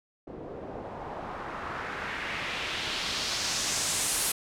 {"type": "noise with low-pass filter sweep", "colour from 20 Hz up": "white", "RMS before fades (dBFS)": -33, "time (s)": [0.27, 4.32], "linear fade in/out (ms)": 5, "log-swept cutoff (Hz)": [430, 11000], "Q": 1.6, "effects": []}